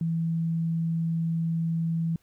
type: tone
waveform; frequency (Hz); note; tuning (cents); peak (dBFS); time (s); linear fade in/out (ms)
sine; 164.81; E3; 0; -24; 0.01-2.16; 2
effects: pink hiss -67 dBFS RMS until 2.22 s